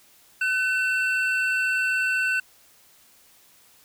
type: tone pair together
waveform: triangle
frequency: 1511 / 2692 Hz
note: F#6 / E7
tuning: +36 / +36 cents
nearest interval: minor seventh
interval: 1000 cents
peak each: -21 / -24 dBFS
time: 0.41-2.4 s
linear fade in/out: 5 ms
effects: white hiss -56 dBFS RMS until 3.84 s